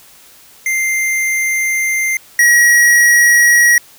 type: tone pair in turn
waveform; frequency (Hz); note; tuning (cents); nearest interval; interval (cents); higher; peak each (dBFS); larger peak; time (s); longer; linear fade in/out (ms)
square; 2093 / 1907.7; C7 / A#6; 0 / +40; major second; 160; first; -14 / -7; second; 0.66-2.17 / 2.39-3.78; first; 2
effects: white hiss -43 dBFS RMS until 3.98 s